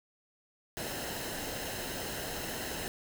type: noise with comb filter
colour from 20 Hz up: pink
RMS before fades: -38 dBFS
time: 0.77-2.88 s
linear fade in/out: 0 ms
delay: 0.86 ms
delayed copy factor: -0.55
effects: none